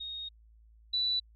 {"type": "tone pair in turn", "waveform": "sine", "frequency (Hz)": [3729, 3963], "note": ["A#7", "B7"], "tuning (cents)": [0, 5], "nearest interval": "minor second", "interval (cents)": 105, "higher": "second", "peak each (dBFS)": [-37, -27], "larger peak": "second", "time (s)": [[0, 0.29], [0.93, 1.2]], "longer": "first", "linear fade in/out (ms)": 10, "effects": ["added 55 Hz sine -56 dBFS peak until 1.35 s"]}